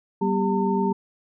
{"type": "tone cluster", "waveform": "sine", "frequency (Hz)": [193.4, 241.4, 397.2, 906], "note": ["G3", "B3", "G4", "A#5"], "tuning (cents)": [-23, -39, 23, -50], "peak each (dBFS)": [-23, -28, -25, -26], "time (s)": [0.21, 0.93], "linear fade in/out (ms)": 10, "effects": []}